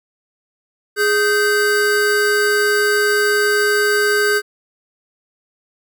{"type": "tone pair together", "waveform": "square", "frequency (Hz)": [415.3, 1554], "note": ["G#4", "G6"], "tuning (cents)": [0, -16], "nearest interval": "octave + major seventh", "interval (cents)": 2284, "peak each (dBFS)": -17, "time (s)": [0.96, 4.42], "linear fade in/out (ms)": 50, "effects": []}